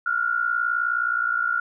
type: tone pair together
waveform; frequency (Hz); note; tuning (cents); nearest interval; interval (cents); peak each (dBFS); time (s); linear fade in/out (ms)
sine; 1380 / 1439.3; F6 / F#6; -21 / -48; minor second; 73; -24 / -23; 0.06-1.6; 5
effects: none